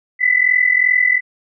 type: tone pair together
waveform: sine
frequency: 1978.3 / 2021 Hz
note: B6 / B6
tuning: +2 / +39 cents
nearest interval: unison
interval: 37 cents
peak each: -14 dBFS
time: 0.19-1.21 s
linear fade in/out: 50 ms
effects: none